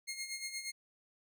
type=tone with tremolo; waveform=15% pulse; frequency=2142 Hz; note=C7; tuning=40 cents sharp; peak=-31 dBFS; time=0.07-0.72 s; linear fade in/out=20 ms; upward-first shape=sine; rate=8.5 Hz; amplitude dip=65%; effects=none